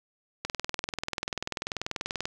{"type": "click train", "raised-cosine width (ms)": 0.2, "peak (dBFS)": -13, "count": 38, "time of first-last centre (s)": [0.45, 2.255], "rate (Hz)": 20.5, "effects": []}